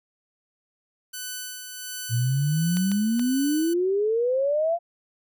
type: tone with tremolo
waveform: 5% pulse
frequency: 1500 Hz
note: F#6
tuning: 23 cents sharp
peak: -20 dBFS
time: 1.13-3.74 s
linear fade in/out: 10 ms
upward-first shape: sine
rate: 1.4 Hz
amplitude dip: 45%
type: exponential sweep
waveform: sine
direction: up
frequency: 114 to 698.5 Hz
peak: -20 dBFS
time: 2.09-4.79 s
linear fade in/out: 50 ms
type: clicks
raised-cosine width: 0.2 ms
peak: -18 dBFS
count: 3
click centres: 2.77 / 2.917 / 3.195 s
effects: none